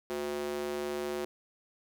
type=tone with high-pass filter; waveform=square; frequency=73 Hz; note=D2; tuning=10 cents flat; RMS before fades=-35 dBFS; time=0.1-1.25 s; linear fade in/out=0 ms; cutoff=370 Hz; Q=2.5; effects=none